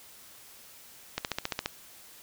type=click train; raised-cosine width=0.2 ms; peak=-12 dBFS; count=8; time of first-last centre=1.18-1.659 s; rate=14.6 Hz; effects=white hiss -52 dBFS RMS until 2.22 s